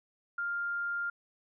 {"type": "tone", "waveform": "sine", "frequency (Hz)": 1400, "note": "F6", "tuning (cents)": 4, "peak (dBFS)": -31, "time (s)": [0.38, 1.1], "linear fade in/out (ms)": 5, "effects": []}